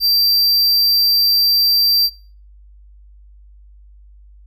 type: tone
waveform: square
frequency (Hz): 4699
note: D8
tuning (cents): 0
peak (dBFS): -12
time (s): 0-2.1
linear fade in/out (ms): 50
effects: noise-tail reverb RT60 0.4 s tail -21 dB re dry + added 50 Hz sine -41 dBFS peak until 4.46 s